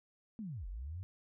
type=linear two-way sweep; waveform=sine; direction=down then up; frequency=233.1 to 40.97 to 97.7 Hz; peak=-40 dBFS; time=0.39-1.03 s; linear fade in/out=0 ms; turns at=0.67 s; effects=none